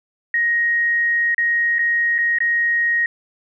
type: tone with dropouts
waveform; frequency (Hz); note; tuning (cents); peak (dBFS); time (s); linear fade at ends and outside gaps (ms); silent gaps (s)
sine; 1877; A#6; +11; -15; 0.34-3.06; 2; 1.346-1.38 / 1.785-1.791 / 2.182-2.186 / 2.386-2.404
effects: none